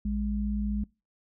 sine tone pair together, 57.83 / 206.1 Hz, A#1 / G#3, -13 / -13 cents, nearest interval octave + minor seventh, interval 2200 cents, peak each -30 / -29 dBFS, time 0.05-0.84 s, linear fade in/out 5 ms, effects noise-tail reverb RT60 0.3 s tail -24 dB re dry

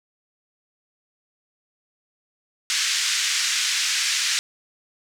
white band-pass noise, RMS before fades -23 dBFS, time 2.7-4.39 s, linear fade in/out 0 ms, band 1600 to 6900 Hz, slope 24 dB/octave, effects none

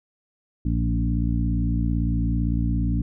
harmonic tone with a mistuned harmonic, 57.7 Hz, A#1, 17 cents flat, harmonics 1 / 2 / 3 / 4 / 5, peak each -23 / -26 / -28 / -29 / -30 dBFS, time 0.65-3.02 s, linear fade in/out 5 ms, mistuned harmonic 2, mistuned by -24 cents, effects none

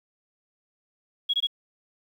sine tone bursts, 3322 Hz, G#7, in tune, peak -21 dBFS, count 3, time 1.29-1.471 s, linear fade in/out 10 ms, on 47 ms, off 20 ms, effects 9-bit

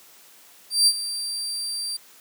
30% pulse tone with ADSR envelope, 4699 Hz, D8, in tune, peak -10 dBFS, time 0.7-1.97 s, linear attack 170 ms, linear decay 55 ms, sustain -14 dB, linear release 8 ms, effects white hiss -51 dBFS RMS until 2.2 s + high-pass 200 Hz 12 dB/octave

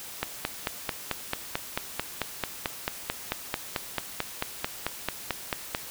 click train, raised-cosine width 0.3 ms, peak -10 dBFS, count 26, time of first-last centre 0.23-5.749 s, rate 4.53 Hz, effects white hiss -41 dBFS RMS until 5.9 s

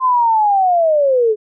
sine linear sweep, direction down, 1046.5 to 415 Hz, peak -10 dBFS, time 0-1.36 s, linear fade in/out 50 ms, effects none

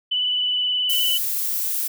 sine tone with vibrato, 2985 Hz, F#7, 15 cents sharp, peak -19 dBFS, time 0.11-1.18 s, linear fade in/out 10 ms, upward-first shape sine, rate 19 Hz, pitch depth 22 cents each way
violet noise, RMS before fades -24 dBFS, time 0.89-1.88 s, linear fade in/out 10 ms
effects none

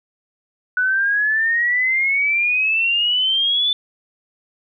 sine exponential sweep, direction up, 1480 to 3520 Hz, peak -15 dBFS, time 0.77-3.73 s, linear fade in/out 2 ms, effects none

